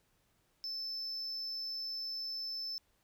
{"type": "tone", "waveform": "sine", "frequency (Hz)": 5274, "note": "E8", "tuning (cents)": 0, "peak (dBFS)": -35, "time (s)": [0.64, 2.78], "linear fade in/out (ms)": 0, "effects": ["tanh soft clip ceiling -36 dBFS", "pink hiss -74 dBFS RMS until 3.03 s"]}